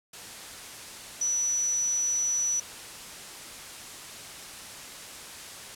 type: tone in noise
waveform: sine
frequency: 5920 Hz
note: F#8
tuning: in tune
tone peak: -24 dBFS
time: 1.21-2.6 s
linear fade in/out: 5 ms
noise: white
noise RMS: -42 dBFS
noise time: 0.13-5.75 s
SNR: +15 dB
effects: low-pass 10000 Hz 12 dB/octave